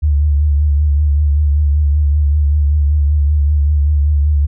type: tone with vibrato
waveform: sine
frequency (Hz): 73.42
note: D2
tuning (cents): 0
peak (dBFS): -9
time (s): 0.02-4.47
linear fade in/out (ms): 20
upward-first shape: triangle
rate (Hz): 5.2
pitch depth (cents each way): 65
effects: none